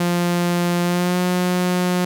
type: tone with pitch glide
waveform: sawtooth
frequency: 174.61 to 179.93 Hz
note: F3 to F#3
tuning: 0 to -48 cents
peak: -13 dBFS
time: 0-2.05 s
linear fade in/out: 5 ms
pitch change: +52 cents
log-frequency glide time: 0.82-1.18 s
effects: none